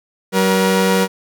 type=tone pair together; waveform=sawtooth; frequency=189.5 / 477.5 Hz; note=F#3 / A#4; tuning=+42 / +42 cents; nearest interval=octave + major third; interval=1600 cents; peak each=-11 / -12 dBFS; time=0.32-1.08 s; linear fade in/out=50 ms; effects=none